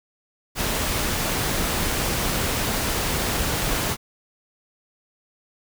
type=noise; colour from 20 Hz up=pink; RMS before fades=-24 dBFS; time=0.55-3.97 s; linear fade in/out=50 ms; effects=none